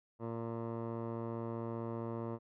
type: tone with low-pass filter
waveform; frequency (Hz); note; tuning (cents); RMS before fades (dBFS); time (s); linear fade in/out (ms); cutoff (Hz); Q
15% pulse; 115.3; A#2; -19; -40; 0.19-2.39; 50; 830; 2.7
effects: none